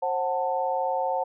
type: chord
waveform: sine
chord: F# diminished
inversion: second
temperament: just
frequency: 532.8 / 740 / 888 Hz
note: C5 / F#5 / A5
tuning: +31 / 0 / +16 cents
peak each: -28 dBFS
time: 0.02-1.24 s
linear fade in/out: 10 ms
effects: none